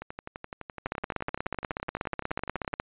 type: two click trains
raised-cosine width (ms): 0.5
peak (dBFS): -22 / -14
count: 33 / 33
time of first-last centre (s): 0.02-2.732 / 0.86-2.799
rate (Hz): 11.8 / 16.5
effects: resampled to 8000 Hz